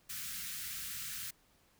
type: band-stop noise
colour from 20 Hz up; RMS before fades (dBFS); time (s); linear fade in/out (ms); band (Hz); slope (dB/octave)
white; -42; 0.09-1.31; 10; 230 to 1300; 48
effects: pink hiss -69 dBFS RMS until 1.79 s